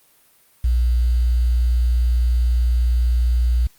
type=tone with quantisation; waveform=sine; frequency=60 Hz; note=B1; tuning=49 cents flat; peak=-14 dBFS; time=0.64-3.67 s; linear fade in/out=5 ms; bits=7; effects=white hiss -56 dBFS RMS until 3.78 s + Opus 32 kbps